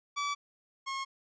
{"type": "tone pair in turn", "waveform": "sawtooth", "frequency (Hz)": [1150, 1082.6], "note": ["D6", "C#6"], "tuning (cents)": [-37, -41], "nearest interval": "minor second", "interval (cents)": 104, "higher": "first", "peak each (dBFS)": [-27, -30], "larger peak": "first", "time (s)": [[0.16, 0.35], [0.86, 1.05]], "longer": "neither", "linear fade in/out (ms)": 20, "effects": ["resampled to 16000 Hz"]}